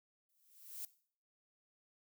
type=noise with exponential growth; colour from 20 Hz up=violet; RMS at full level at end=-42 dBFS; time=0.29-0.85 s; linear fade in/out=2 ms; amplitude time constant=120 ms; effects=noise-tail reverb RT60 0.5 s tail -18 dB re dry